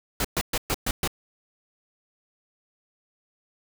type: noise bursts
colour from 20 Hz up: pink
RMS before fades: -25 dBFS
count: 6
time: 0.2-1.076 s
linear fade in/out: 2 ms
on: 46 ms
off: 120 ms
effects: none